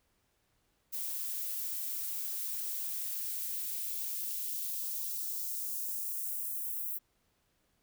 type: noise with high-pass filter sweep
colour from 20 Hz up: violet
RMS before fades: -37 dBFS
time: 0.92-6.99 s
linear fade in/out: 20 ms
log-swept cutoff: 340 to 12000 Hz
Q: 0.93
effects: pink hiss -75 dBFS RMS until 7.82 s